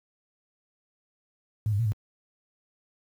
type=tone with pitch steps; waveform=sine; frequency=107.7 / 100.6 / 116.3 / 105.1 Hz; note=A2 / G2 / A#2 / G#2; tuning=-37 / +45 / -4 / +21 cents; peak=-22 dBFS; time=1.66-1.92 s; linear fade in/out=0 ms; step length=65 ms; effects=high-pass 60 Hz 12 dB/octave + 9-bit